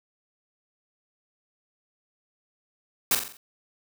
white noise with echo, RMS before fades -21 dBFS, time 3.11-3.15 s, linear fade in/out 2 ms, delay 44 ms, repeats 5, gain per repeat -6 dB, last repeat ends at 3.37 s, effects none

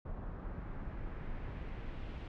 brown noise with low-pass filter sweep, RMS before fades -42 dBFS, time 0.05-2.28 s, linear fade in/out 5 ms, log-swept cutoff 1200 to 3100 Hz, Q 1.4, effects none

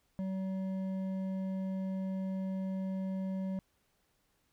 sine tone with hard clipping, 190 Hz, F#3, 46 cents sharp, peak -35 dBFS, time 0.19-3.59 s, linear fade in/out 0 ms, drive 7 dB, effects pink hiss -75 dBFS RMS until 4.52 s

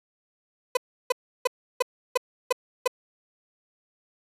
30% pulse tone bursts, 503 Hz, B4, 32 cents sharp, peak -16 dBFS, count 7, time 0.75-2.877 s, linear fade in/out 5 ms, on 21 ms, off 330 ms, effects resampled to 32000 Hz

